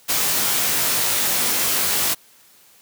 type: noise with comb filter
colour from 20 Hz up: white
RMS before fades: -20 dBFS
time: 0.08-2.15 s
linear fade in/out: 20 ms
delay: 19 ms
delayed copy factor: +0.8
effects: white hiss -52 dBFS RMS until 2.81 s + high-pass 100 Hz 12 dB/octave

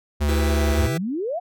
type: tone with vibrato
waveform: square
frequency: 73.4 Hz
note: D2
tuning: in tune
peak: -19 dBFS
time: 0.2-0.88 s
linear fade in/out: 20 ms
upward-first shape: sine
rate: 11 Hz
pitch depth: 15 cents each way
type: chord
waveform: sawtooth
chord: E minor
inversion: none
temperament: just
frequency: 329.6 / 395.6 / 494.4 Hz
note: E4 / G4 / B4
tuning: 0 / +16 / +2 cents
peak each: -23 / -28 / -26 dBFS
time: 0.28-0.98 s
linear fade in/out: 10 ms
type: exponential sweep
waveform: sine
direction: up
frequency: 59.6 to 749 Hz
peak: -23 dBFS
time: 0.69-1.4 s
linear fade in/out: 20 ms
effects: none

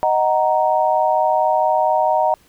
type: chord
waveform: sine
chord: D# minor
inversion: none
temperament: just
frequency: 622.3 / 746.7 / 933.4 Hz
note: D#5 / F#5 / A#5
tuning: 0 / +16 / +2 cents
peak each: -18 dBFS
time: 0.03-2.34 s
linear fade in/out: 0 ms
effects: pink hiss -54 dBFS RMS until 2.48 s

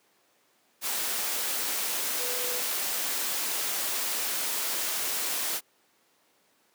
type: tone in noise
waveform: sine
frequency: 493.9 Hz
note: B4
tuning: in tune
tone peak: -37 dBFS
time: 2.17-2.62 s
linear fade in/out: 50 ms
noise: white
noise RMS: -30 dBFS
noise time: 0.81-5.61 s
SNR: -10 dB
effects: pink hiss -66 dBFS RMS until 6.74 s + high-pass 300 Hz 12 dB/octave

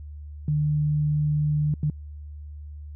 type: tone bursts at uneven times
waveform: sine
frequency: 150 Hz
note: D3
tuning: 37 cents sharp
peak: -20 dBFS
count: 2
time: 0.48-1.74 / 1.83-1.9 s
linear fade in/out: 2 ms
effects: added 74 Hz sine -36 dBFS peak until 2.95 s

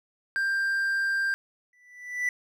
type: tone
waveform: triangle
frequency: 1586 Hz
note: G6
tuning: 20 cents sharp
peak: -22 dBFS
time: 0.36-1.34 s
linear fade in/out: 0 ms
type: tone with exponential growth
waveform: triangle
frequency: 1975.5 Hz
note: B6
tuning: in tune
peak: -20 dBFS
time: 1.73-2.29 s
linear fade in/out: 2 ms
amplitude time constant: 120 ms
effects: none

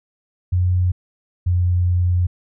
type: tone pair in turn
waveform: sine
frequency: 90.3 / 89.01 Hz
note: F#2 / F2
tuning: -42 / +33 cents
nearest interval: unison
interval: 25 cents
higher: first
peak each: -14 dBFS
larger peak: neither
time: 0.52-0.92 / 1.46-2.27 s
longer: second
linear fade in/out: 10 ms
effects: none

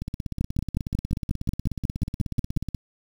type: two click trains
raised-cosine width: 5 ms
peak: -17 / -11 dBFS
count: 46 / 13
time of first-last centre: 0.02-2.747 / 0.41-2.572 s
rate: 16.5 / 5.55 Hz
effects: 7-bit

